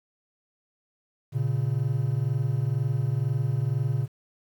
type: tone pair together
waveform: triangle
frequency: 116.54 / 138.59 Hz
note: A#2 / C#3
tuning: 0 / 0 cents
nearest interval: minor third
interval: 300 cents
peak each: -24 dBFS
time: 1.32-4.08 s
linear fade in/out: 50 ms
effects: 9-bit